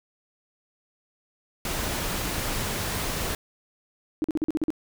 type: noise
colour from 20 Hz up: pink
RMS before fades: -29 dBFS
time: 1.65-3.35 s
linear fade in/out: 2 ms
type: tone bursts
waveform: sine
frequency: 311.1 Hz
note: D#4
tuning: in tune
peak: -21 dBFS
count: 8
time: 4.22-4.704 s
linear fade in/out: 0 ms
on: 22 ms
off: 44 ms
effects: none